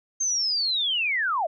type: linear sweep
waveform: sine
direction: down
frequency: 6400 to 586 Hz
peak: -22 dBFS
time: 0.2-1.47 s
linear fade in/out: 10 ms
effects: none